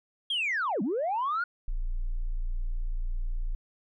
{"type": "linear two-way sweep", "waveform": "sine", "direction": "down then up", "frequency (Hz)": [3322, 180, 1464], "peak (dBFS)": -25, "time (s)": [0.3, 1.44], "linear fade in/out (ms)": 5, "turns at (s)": 0.82}
{"type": "tone", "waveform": "sine", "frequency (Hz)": 29.14, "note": "A#0", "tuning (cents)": 0, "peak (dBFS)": -26, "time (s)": [1.68, 3.55], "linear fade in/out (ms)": 0}
{"effects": ["tanh soft clip ceiling -23 dBFS"]}